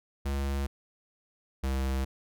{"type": "tone pair in turn", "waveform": "square", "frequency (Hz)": [69.1, 66.5], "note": ["C#2", "C2"], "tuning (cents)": [-5, 29], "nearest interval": "minor second", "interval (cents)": 66, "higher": "first", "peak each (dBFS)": [-29, -28], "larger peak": "second", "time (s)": [[0.25, 0.67], [1.63, 2.05]], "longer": "neither", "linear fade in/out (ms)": 10, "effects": []}